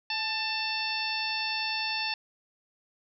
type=harmonic tone with a mistuned harmonic; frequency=890 Hz; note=A5; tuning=20 cents sharp; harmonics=1 / 2 / 3 / 4 / 5 / 6; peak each=-36 / -38 / -33 / -38 / -34 / -38 dBFS; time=0.1-2.14 s; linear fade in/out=2 ms; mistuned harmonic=1; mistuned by=-43 cents; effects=none